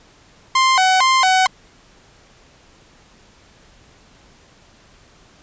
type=tone with vibrato; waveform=sawtooth; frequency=887 Hz; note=A5; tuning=14 cents sharp; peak=-8 dBFS; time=0.55-1.47 s; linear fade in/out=5 ms; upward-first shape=square; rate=2.2 Hz; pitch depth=290 cents each way; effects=pink hiss -50 dBFS RMS until 5.42 s + resampled to 16000 Hz